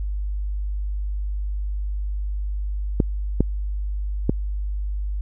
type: clicks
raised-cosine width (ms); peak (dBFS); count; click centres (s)
3; -4; 3; 3.002 / 3.406 / 4.295
effects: added 50 Hz sine -23 dBFS peak until 5.21 s